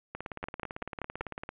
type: two click trains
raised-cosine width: 0.5 ms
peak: -19 / -22 dBFS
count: 5 / 25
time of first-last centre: 0.44-1.209 / 0.15-1.491 s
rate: 5.2 / 17.9 Hz
effects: resampled to 8000 Hz + 10-bit